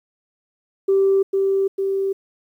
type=tone with echo; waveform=sine; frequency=389.5 Hz; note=G4; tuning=11 cents flat; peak=-12 dBFS; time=0.88-1.23 s; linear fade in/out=10 ms; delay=450 ms; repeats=2; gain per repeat=-3 dB; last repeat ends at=2.13 s; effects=tanh soft clip ceiling -9 dBFS + 9-bit